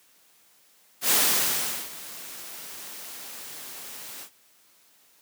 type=noise with ADSR envelope; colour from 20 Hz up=white; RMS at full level=-20 dBFS; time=1.01-4.3 s; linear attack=95 ms; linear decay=780 ms; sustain=-20 dB; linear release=81 ms; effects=white hiss -60 dBFS RMS until 5.21 s + high-pass 150 Hz 12 dB/octave